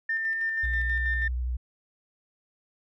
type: tone with tremolo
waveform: sine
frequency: 1799 Hz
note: A6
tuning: 38 cents sharp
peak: -24 dBFS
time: 0.09-1.28 s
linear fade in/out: 5 ms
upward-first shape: square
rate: 6.2 Hz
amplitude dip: 30%
type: tone with vibrato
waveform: sine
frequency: 61.74 Hz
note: B1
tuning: in tune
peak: -26 dBFS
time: 0.63-1.57 s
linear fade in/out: 10 ms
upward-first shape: sine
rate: 12 Hz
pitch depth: 28 cents each way
effects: tanh soft clip ceiling -17 dBFS